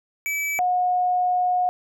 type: tone pair in turn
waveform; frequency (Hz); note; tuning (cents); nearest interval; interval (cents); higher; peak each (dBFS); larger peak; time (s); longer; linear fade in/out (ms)
square / sine; 2300 / 724.5; D7 / F#5; -37 / -37; octave + minor sixth; 2000; first; -24 / -18; second; 0.26-0.59 / 0.59-1.69; second; 0
effects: none